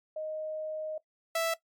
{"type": "tone pair in turn", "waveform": ["sine", "sawtooth"], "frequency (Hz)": [622.3, 659.3], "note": ["D#5", "E5"], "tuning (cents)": [0, 0], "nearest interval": "minor second", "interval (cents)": 100, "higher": "second", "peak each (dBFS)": [-33, -23], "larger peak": "second", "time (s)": [[0.16, 0.98], [1.35, 1.54]], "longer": "first", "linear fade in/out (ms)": 5, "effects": ["noise-tail reverb RT60 0.1 s tail -17 dB re dry", "MP3 96 kbps"]}